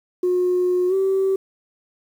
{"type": "tone with pitch glide", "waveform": "sine", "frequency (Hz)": [361.1, 384.8], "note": ["F#4", "G4"], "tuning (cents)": [-42, -32], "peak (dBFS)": -15, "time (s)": [0.23, 1.36], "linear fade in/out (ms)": 5, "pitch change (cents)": 110, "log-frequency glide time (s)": [0.88, 0.94], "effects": ["tanh soft clip ceiling -13 dBFS", "8-bit"]}